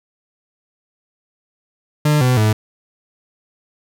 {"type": "tone with pitch steps", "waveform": "40% pulse", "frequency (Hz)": [149.8, 126.5, 107.7], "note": ["D3", "B2", "A2"], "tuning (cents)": [35, 42, -37], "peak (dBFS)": -11, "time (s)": [2.05, 2.53], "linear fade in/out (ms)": 5, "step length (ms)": 160, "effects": []}